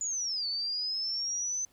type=linear two-way sweep; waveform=sine; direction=down then up; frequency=7000 to 4447 to 6160 Hz; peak=-30 dBFS; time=0.01-1.65 s; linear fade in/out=2 ms; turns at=0.47 s; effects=pink hiss -66 dBFS RMS until 1.72 s